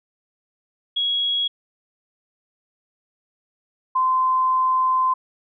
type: tone pair in turn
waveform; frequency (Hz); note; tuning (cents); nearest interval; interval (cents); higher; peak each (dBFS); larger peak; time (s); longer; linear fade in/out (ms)
sine; 3322 / 1033.5; G#7 / C6; 0 / -22; octave + minor sixth; 2022; first; -19 / -16; second; 0.96-1.48 / 3.95-5.14; second; 10
effects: none